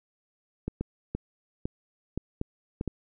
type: clicks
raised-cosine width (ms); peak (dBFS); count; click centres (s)
3; -17; 8; 0.68 / 0.81 / 1.15 / 1.655 / 2.176 / 2.414 / 2.811 / 2.877
effects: none